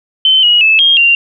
sine tone with pitch steps, 3072 / 2902 / 2615 / 3233 / 2773 Hz, G7 / F#7 / E7 / G#7 / F7, -36 / -34 / -15 / -47 / -13 cents, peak -5 dBFS, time 0.25-1.15 s, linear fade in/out 2 ms, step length 180 ms, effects none

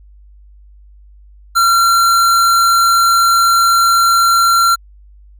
square tone, 1368 Hz, F6, 36 cents flat, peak -9 dBFS, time 1.55-4.76 s, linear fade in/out 20 ms, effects added 50 Hz sine -39 dBFS peak until 5.39 s

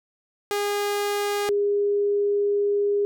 sawtooth / sine tone pair in turn, 409 / 407.4 Hz, G#4 / G#4, -26 / -33 cents, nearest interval unison, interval 7 cents, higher first, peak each -19 dBFS, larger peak neither, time 0.51-1.49 / 1.49-3.05 s, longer second, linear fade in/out 0 ms, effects none

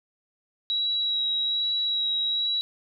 sine tone with vibrato, 3875 Hz, B7, 34 cents flat, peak -23 dBFS, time 0.7-2.61 s, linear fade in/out 0 ms, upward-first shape sine, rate 1.2 Hz, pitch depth 13 cents each way, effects none

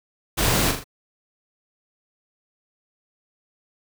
pink noise with echo, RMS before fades -21 dBFS, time 0.37-0.72 s, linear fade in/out 20 ms, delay 41 ms, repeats 3, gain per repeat -6 dB, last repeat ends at 0.843 s, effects none

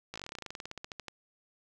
slowing click train, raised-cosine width 0.2 ms, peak -23 dBFS, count 23, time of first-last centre 0.14-1.083 s, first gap 17 ms, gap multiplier 1.08, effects none

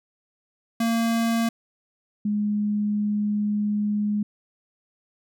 square / sine tone pair in turn, 229.4 / 208.3 Hz, A#3 / G#3, -28 / +5 cents, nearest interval major second, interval 167 cents, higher first, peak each -21 dBFS, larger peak neither, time 0.8-1.49 / 2.25-4.23 s, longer second, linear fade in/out 5 ms, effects none

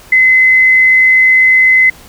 sine tone, 2042 Hz, C7, 43 cents flat, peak -4 dBFS, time 0.12-1.9 s, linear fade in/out 5 ms, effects pink hiss -38 dBFS RMS until 2.08 s

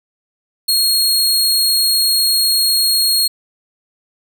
sawtooth tone, 4282 Hz, C8, 39 cents sharp, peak -9 dBFS, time 0.68-3.28 s, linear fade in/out 10 ms, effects none

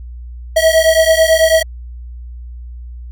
square beating tone pair, 640 / 649.1 Hz, D#5 / E5, +49 / -27 cents, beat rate 9.1 Hz, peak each -12 dBFS, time 0.56-1.63 s, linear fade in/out 10 ms, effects added 60 Hz sine -27 dBFS peak until 3.11 s

